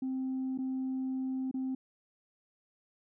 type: tone with dropouts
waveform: sine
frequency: 261.6 Hz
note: C4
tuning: in tune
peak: -30 dBFS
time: 0.02-1.75 s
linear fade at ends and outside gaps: 5 ms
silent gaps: 0.577-0.586 / 1.513-1.541 s
effects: tanh soft clip ceiling -29 dBFS